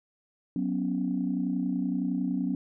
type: chord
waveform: sine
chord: F# suspended fourth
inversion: none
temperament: just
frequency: 185 / 246.7 / 277.5 Hz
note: F#3 / B3 / C#4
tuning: 0 / -2 / +2 cents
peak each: -30 dBFS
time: 0.56-2.55 s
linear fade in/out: 2 ms
effects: tanh soft clip ceiling -17 dBFS